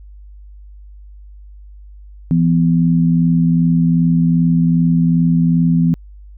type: tone pair together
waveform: sine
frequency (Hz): 167.64 / 250.2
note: E3 / B3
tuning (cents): +29 / +23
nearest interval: perfect fifth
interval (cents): 694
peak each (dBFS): -11 / -16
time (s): 2.31-5.94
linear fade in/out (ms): 0
effects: added 50 Hz sine -35 dBFS peak until 6.37 s